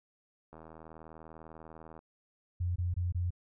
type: click train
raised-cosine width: 1 ms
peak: -36 dBFS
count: 118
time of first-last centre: 0.53-1.991 s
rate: 80.1 Hz
type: tone bursts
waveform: sine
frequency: 88.4 Hz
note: F2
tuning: 22 cents sharp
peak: -29 dBFS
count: 4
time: 2.6-3.306 s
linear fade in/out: 10 ms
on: 160 ms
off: 22 ms
effects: none